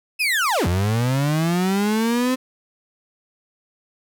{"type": "linear two-way sweep", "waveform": "35% pulse", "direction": "down then up", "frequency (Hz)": [2637, 84.1, 260.3], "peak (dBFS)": -16, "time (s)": [0.19, 2.36], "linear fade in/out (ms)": 20, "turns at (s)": 0.67, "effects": []}